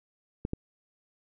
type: clicks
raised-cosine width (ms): 3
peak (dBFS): -18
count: 2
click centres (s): 0.451 / 0.534
effects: none